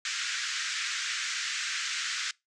pink band-pass noise, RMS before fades -33 dBFS, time 0.05-2.31 s, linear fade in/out 2 ms, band 1400 to 7400 Hz, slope 48 dB/octave, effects noise-tail reverb RT60 0.2 s tail -23 dB re dry

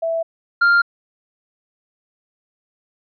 sine / triangle tone pair in turn, 659.3 / 1397 Hz, E5 / F6, 0 / 0 cents, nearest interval octave + minor second, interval 1300 cents, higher second, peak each -18 / -9 dBFS, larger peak second, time 0.02-0.23 / 0.61-0.82 s, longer neither, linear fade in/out 10 ms, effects resampled to 11025 Hz

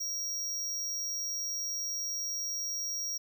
square tone, 5650 Hz, F8, 19 cents sharp, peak -33 dBFS, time 0-3.18 s, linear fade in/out 10 ms, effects 12-bit

